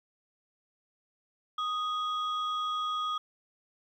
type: tone pair together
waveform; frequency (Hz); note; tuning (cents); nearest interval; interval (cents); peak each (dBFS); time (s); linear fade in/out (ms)
sine; 1244.5 / 3326; D#6 / G#7; 0 / +2; octave + perfect fourth; 1702; -29 / -36; 1.58-3.18; 5
effects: tanh soft clip ceiling -24 dBFS + 11-bit